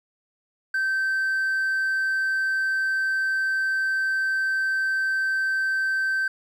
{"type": "tone", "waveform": "triangle", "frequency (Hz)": 1552, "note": "G6", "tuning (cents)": -18, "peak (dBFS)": -19, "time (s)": [0.74, 6.28], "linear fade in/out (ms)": 5, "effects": ["tanh soft clip ceiling -15 dBFS"]}